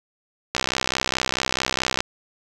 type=click train; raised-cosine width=0.2 ms; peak=-3 dBFS; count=95; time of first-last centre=0.55-2.005 s; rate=64.6 Hz; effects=none